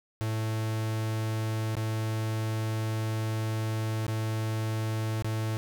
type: tone with dropouts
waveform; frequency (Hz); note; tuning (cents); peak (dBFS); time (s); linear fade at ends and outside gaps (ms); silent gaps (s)
45% pulse; 110; A2; 0; -28; 0.21-5.57; 0; 1.753-1.768 / 4.066-4.08 / 5.223-5.245
effects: none